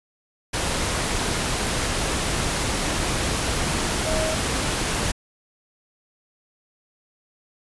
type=tone in noise; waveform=sine; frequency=632 Hz; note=D#5; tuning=27 cents sharp; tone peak=-25 dBFS; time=4.06-4.35 s; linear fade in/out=10 ms; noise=pink; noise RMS=-24 dBFS; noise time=0.53-5.12 s; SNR=-4 dB; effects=resampled to 24000 Hz